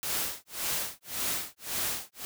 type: noise with tremolo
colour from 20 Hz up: white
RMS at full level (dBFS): -30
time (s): 0.03-2.25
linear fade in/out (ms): 0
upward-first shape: sine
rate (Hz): 1.8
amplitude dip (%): 100
effects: none